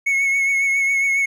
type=tone with vibrato; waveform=triangle; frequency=2197 Hz; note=C#7; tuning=16 cents flat; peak=-14 dBFS; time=0.06-1.26 s; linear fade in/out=10 ms; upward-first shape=triangle; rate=7.3 Hz; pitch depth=31 cents each way; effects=none